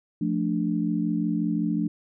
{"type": "chord", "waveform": "sine", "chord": "D minor", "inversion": "first", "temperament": "equal", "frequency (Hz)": [174.61, 220, 293.7], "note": ["F3", "A3", "D4"], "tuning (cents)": [0, 0, 0], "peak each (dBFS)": -27, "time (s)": [0.21, 1.88], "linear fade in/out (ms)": 5, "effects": []}